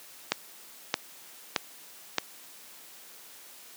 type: click train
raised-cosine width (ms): 0.2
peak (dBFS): -6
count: 4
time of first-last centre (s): 0.32-2.183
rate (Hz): 1.61
effects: white hiss -50 dBFS RMS until 3.76 s + high-pass 200 Hz 12 dB/octave